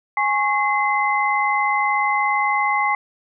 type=tone cluster; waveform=sine; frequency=831 / 1094 / 2056 Hz; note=G#5 / C#6 / C7; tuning=+1 / -23 / -31 cents; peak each=-21 dBFS; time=0.17-2.95 s; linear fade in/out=2 ms; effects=none